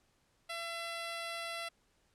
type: tone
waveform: 10% pulse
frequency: 674 Hz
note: E5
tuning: 38 cents sharp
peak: -30 dBFS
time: 0.49-1.69 s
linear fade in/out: 10 ms
effects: pink hiss -73 dBFS RMS until 2.14 s + low-pass 10000 Hz 12 dB/octave